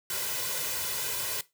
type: noise with comb filter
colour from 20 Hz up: white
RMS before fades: -32 dBFS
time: 0.1-1.41 s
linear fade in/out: 2 ms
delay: 2 ms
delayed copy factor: +0.65
effects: noise-tail reverb RT60 0.2 s tail -17 dB re dry + high-pass 80 Hz 12 dB/octave

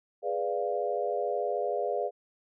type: chord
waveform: sine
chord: G# diminished seventh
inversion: none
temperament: equal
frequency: 415.3 / 493.9 / 587.3 / 698.5 Hz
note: G#4 / B4 / D5 / F5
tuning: 0 / 0 / 0 / 0 cents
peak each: -33 dBFS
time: 0.22-2.11 s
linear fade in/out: 50 ms
effects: none

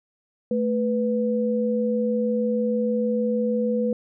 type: tone pair together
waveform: sine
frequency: 220 / 493.6 Hz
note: A3 / B4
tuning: 0 / -1 cents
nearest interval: octave + major second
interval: 1399 cents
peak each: -23 dBFS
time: 0.51-3.93 s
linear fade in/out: 2 ms
effects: none

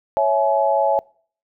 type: chord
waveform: sine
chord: C# minor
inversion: none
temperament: equal with one note detuned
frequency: 554.4 / 659.3 / 849 Hz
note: C#5 / E5 / G#5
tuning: 0 / 0 / +38 cents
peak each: -19 dBFS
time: 0.17-0.99 s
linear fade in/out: 0 ms
effects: noise-tail reverb RT60 0.5 s tail -25 dB re dry

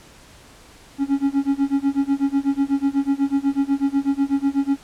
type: tone with tremolo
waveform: triangle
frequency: 277.2 Hz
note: C#4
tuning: in tune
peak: -12 dBFS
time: 0.98-4.78 s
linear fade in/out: 50 ms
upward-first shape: sine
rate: 8.1 Hz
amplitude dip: 95%
effects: pink hiss -47 dBFS RMS until 4.83 s + low-pass 10000 Hz 12 dB/octave

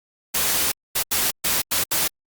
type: noise bursts at uneven times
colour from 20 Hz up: white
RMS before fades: -21 dBFS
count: 6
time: 0.34-0.72 / 0.95-1.03 / 1.11-1.31 / 1.44-1.62 / 1.71-1.84 / 1.91-2.08 s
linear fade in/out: 10 ms
effects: Opus 48 kbps

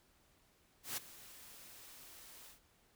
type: noise with ADSR envelope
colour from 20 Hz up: white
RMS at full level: -39 dBFS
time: 0.83-2.6 s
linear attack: 140 ms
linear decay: 16 ms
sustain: -17 dB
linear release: 120 ms
effects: pink hiss -71 dBFS RMS until 2.95 s

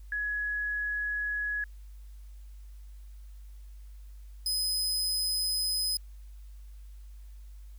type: tone pair in turn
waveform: sine / sawtooth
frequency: 1681 / 5037 Hz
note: G#6 / D#8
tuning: +20 / +20 cents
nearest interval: octave + perfect fifth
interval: 1900 cents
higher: second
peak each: -29 / -25 dBFS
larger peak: second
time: 0.12-1.64 / 4.46-5.97 s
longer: first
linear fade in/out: 2 ms
effects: added 50 Hz sine -44 dBFS peak until 7.78 s + white hiss -67 dBFS RMS until 7.78 s

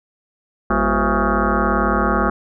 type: tone with frequency modulation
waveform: sine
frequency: 530 Hz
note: C5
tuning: 22 cents sharp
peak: -14 dBFS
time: 0.7-2.3 s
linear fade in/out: 5 ms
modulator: 146 Hz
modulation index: 6.2
effects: none

